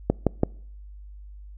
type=click train; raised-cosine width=2 ms; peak=-5 dBFS; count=3; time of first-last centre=0.1-0.434 s; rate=5.99 Hz; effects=noise-tail reverb RT60 0.6 s tail -26 dB re dry + added 50 Hz sine -40 dBFS peak until 1.57 s